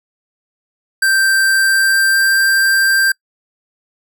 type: tone with pitch glide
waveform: square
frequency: 1568 to 1578 Hz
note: G6 to G6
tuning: 0 to +11 cents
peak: -11 dBFS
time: 1.02-3.12 s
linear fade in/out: 5 ms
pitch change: +11 cents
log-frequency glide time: 1.48-2.33 s
effects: noise-tail reverb RT60 0.1 s tail -26 dB re dry